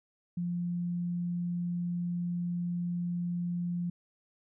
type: tone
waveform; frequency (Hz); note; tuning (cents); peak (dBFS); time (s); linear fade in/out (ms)
sine; 174.61; F3; 0; -30; 0.37-3.9; 5
effects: none